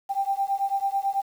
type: beating tone pair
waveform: sine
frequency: 784 / 793.1 Hz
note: G5 / G5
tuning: 0 / +20 cents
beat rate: 9.1 Hz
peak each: -26 dBFS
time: 0.09-1.22 s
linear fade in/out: 20 ms
effects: 8-bit